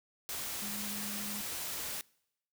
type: tone in noise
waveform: sine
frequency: 206.3 Hz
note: G#3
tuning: 11 cents flat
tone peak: -43 dBFS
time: 0.62-1.41 s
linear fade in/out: 0 ms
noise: white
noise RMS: -39 dBFS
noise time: 0.29-2.01 s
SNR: -7 dB
effects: noise-tail reverb RT60 0.8 s tail -25 dB re dry